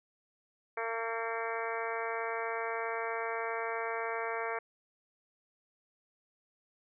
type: harmonic tone with a mistuned harmonic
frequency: 227.7 Hz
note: A#3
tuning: 40 cents flat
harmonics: 2 / 3 / 4 / 5 / 6 / 7 / 8 / 9 / 10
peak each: -38 / -40 / -41 / -42 / -43 / -43 / -44 / -45 / -45 dBFS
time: 0.77-4.59 s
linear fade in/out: 5 ms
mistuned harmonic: 9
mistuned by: +31 cents
effects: none

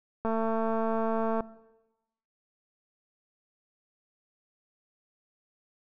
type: click train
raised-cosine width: 1 ms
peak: -17 dBFS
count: 260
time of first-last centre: 0.25-1.406 s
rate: 224 Hz
effects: noise-tail reverb RT60 1.0 s tail -19 dB re dry

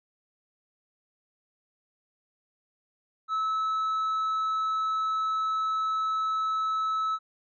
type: tone with tanh clipping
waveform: sine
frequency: 1300 Hz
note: E6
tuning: 24 cents flat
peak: -26 dBFS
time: 3.28-7.19 s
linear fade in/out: 50 ms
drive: 3 dB
effects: none

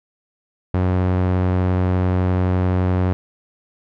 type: tone with low-pass filter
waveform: sawtooth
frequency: 91.7 Hz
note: F#2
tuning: 15 cents flat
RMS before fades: -18 dBFS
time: 0.74-3.13 s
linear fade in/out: 0 ms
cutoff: 1600 Hz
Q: 0.52
effects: none

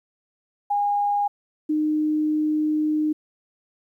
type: tone pair in turn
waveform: sine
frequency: 817 / 306 Hz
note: G#5 / D#4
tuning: -29 / -29 cents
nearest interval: octave + perfect fourth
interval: 1700 cents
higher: first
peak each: -19 dBFS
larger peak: neither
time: 0.7-1.28 / 1.69-3.13 s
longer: second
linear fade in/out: 10 ms
effects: 10-bit

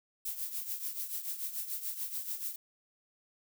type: noise with tremolo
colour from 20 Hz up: violet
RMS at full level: -35 dBFS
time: 0.25-2.56 s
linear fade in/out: 5 ms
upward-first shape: triangle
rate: 6.9 Hz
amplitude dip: 75%
effects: none

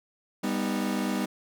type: chord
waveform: 40% pulse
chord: G augmented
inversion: none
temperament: equal with one note detuned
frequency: 198.73 / 246.9 / 311.1 Hz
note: G3 / B3 / D#4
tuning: +24 / 0 / 0 cents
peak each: -29 / -30 / -32 dBFS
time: 0.43-1.26 s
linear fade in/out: 10 ms
effects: none

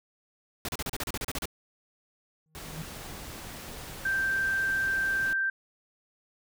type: noise bursts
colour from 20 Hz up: pink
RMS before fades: -33 dBFS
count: 12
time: 0.65-1.456 s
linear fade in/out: 2 ms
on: 36 ms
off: 34 ms
type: tone with exponential growth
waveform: triangle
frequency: 157.3 Hz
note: D#3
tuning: 19 cents sharp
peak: -31 dBFS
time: 2.46-2.82 s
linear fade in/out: 0 ms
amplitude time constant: 78 ms
type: noise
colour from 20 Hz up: pink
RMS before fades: -42 dBFS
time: 2.55-5.33 s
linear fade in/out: 0 ms
type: tone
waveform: sine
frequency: 1568 Hz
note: G6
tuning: in tune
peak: -25 dBFS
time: 4.05-5.5 s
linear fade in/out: 5 ms
effects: none

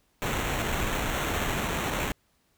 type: noise with sample-and-hold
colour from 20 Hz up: pink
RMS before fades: -29 dBFS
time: 0.22-2.12 s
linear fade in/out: 0 ms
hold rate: 4900 Hz
effects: pink hiss -69 dBFS RMS until 2.57 s

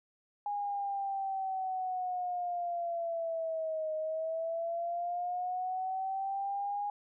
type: linear two-way sweep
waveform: sine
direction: down then up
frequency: 823 to 623 to 823 Hz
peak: -32 dBFS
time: 0.46-6.9 s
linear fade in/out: 2 ms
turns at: 3.94 s
effects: none

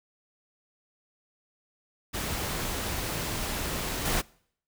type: noise with level steps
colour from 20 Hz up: pink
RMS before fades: -32 / -27 dBFS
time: 2.13-4.22 s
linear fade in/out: 20 ms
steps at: 4.05 s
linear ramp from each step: 5 ms
effects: noise-tail reverb RT60 0.6 s tail -24 dB re dry

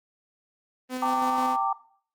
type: tone with tremolo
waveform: sawtooth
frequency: 254.7 Hz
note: C4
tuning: 46 cents flat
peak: -25 dBFS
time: 0.89-1.57 s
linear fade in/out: 50 ms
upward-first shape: square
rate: 6.1 Hz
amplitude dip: 30%
type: chord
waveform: sine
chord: G minor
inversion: none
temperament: equal with one note detuned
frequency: 784 / 908.9 / 1174.7 Hz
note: G5 / Bb5 / D6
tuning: 0 / -44 / 0 cents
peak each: -27 dBFS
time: 1.02-1.73 s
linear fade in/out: 5 ms
effects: noise-tail reverb RT60 0.5 s tail -18 dB re dry + Opus 24 kbps

